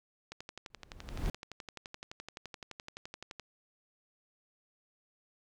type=click train; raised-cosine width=0.2 ms; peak=-26 dBFS; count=37; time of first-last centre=0.32-3.397 s; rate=11.7 Hz
type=noise with exponential growth; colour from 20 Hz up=brown; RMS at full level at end=-31 dBFS; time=0.7-1.3 s; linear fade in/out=2 ms; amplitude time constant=130 ms
effects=none